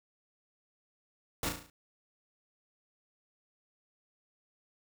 pink noise with echo, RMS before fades -33 dBFS, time 1.43-1.49 s, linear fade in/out 2 ms, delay 35 ms, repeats 6, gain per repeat -5 dB, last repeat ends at 1.7 s, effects none

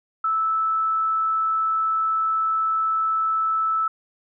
sine tone, 1312 Hz, E6, 9 cents flat, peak -19 dBFS, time 0.24-3.88 s, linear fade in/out 5 ms, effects none

